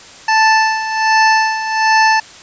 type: tone with tremolo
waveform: 25% pulse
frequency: 880 Hz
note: A5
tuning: in tune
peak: -4 dBFS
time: 0.28-2.2 s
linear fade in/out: 5 ms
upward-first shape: sine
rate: 1.3 Hz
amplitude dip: 70%
effects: white hiss -37 dBFS RMS until 2.42 s + resampled to 16000 Hz